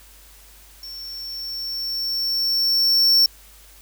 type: tone with level ramp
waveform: square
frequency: 5440 Hz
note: F8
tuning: 46 cents flat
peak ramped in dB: -34 to -12 dBFS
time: 0.83-3.26 s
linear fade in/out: 2 ms
effects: added 50 Hz sine -49 dBFS peak until 3.81 s + white hiss -49 dBFS RMS until 3.81 s

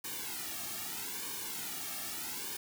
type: noise with flanger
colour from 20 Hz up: white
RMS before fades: -40 dBFS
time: 0.04-2.57 s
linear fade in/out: 5 ms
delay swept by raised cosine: 1.5 to 2.03 ms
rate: 0.79 Hz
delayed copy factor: -0.95
effects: none

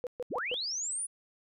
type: tone bursts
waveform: sine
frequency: 493.9 Hz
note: B4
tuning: in tune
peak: -32 dBFS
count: 4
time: 0.04-0.542 s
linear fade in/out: 0 ms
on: 28 ms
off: 130 ms
type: linear sweep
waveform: sine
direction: up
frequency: 83.2 to 9956 Hz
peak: -32 dBFS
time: 0.3-1.07 s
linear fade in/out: 20 ms
effects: none

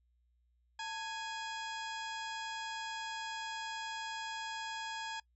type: harmonic tone with a mistuned harmonic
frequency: 830.6 Hz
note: G#5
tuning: in tune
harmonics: 1 / 2 / 3 / 4 / 5 / 6 / 7 / 8 / 9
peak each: -42 / -44 / -50 / -47 / -55 / -51 / -62 / -58 / -56 dBFS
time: 0.79-5.2 s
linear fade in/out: 5 ms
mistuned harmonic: 1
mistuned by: +120 cents
effects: noise-tail reverb RT60 0.1 s tail -23 dB re dry + added 60 Hz sine -70 dBFS peak until 5.35 s

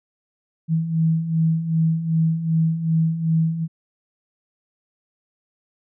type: beating tone pair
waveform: sine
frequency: 160.1 / 162.7 Hz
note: D#3 / E3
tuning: +50 / -22 cents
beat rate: 2.6 Hz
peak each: -24 / -18 dBFS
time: 0.68-3.68 s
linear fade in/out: 50 ms
effects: none

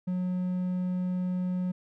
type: tone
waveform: triangle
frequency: 181.8 Hz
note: F#3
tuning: 30 cents flat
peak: -25 dBFS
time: 0.07-1.72 s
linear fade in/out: 10 ms
effects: none

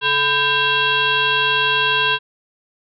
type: tone with frequency modulation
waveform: sine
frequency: 2147 Hz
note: C7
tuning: 44 cents sharp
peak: -14 dBFS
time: 0.01-2.19 s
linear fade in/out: 50 ms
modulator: 571 Hz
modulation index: 2.5
effects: none

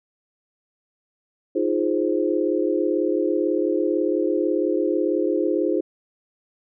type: chord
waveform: sine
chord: F minor seventh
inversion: third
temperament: equal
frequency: 311.1 / 349.2 / 415.3 / 523.3 Hz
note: Eb4 / F4 / Ab4 / C5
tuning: 0 / 0 / 0 / 0 cents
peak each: -24 / -23 / -25 / -26 dBFS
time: 1.55-5.81 s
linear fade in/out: 10 ms
effects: none

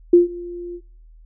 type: tone with ADSR envelope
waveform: sine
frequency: 349.2 Hz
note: F4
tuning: in tune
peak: -5 dBFS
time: 0.13-0.81 s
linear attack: 6 ms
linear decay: 140 ms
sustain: -23 dB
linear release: 61 ms
effects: noise-tail reverb RT60 0.7 s tail -25 dB re dry + added 40 Hz sine -43 dBFS peak until 1.25 s

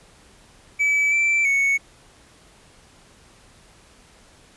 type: tone with pitch steps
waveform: triangle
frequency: 2296 / 2335 / 2216 Hz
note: D7 / D7 / C#7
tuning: -40 / -11 / -1 cents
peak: -15 dBFS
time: 0.79-1.78 s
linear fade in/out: 20 ms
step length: 330 ms
effects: pink hiss -52 dBFS RMS until 4.56 s + resampled to 24000 Hz

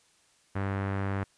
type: tone with low-pass filter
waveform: sawtooth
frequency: 98 Hz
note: G2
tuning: in tune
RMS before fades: -31 dBFS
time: 0.55-1.24 s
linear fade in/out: 10 ms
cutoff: 1700 Hz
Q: 1.7
effects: white hiss -65 dBFS RMS until 1.37 s + resampled to 22050 Hz

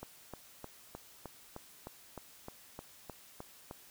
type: click train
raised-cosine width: 1 ms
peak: -29 dBFS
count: 13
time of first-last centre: 0.03-3.711 s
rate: 3.26 Hz
effects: white hiss -58 dBFS RMS until 3.9 s

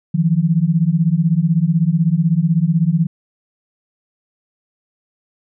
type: beating tone pair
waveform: sine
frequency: 157.4 / 173.4 Hz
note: D#3 / F3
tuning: +20 / -12 cents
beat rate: 16 Hz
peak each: -15 dBFS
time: 0.14-3.07 s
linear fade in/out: 10 ms
effects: none

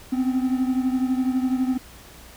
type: beating tone pair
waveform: triangle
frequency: 255.2 / 267.2 Hz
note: C4 / C4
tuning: -43 / +36 cents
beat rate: 12 Hz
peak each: -19 / -24 dBFS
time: 0.12-1.78 s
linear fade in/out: 10 ms
effects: added 60 Hz sine -50 dBFS peak until 2.36 s + pink hiss -46 dBFS RMS until 2.36 s

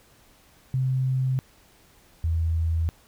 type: tone pair in turn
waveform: sine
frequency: 130.5 / 81.88 Hz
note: C3 / E2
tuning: -4 / -11 cents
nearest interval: minor sixth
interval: 807 cents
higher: first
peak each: -21 dBFS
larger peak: neither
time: 0.74-1.39 / 2.24-2.89 s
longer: neither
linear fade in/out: 0 ms
effects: pink hiss -57 dBFS RMS until 3.07 s

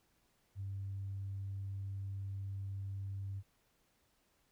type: tone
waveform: sine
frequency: 98 Hz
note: G2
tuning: in tune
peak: -38 dBFS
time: 0.55-3.43 s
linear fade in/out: 50 ms
effects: tanh soft clip ceiling -34 dBFS + pink hiss -75 dBFS RMS until 4.51 s

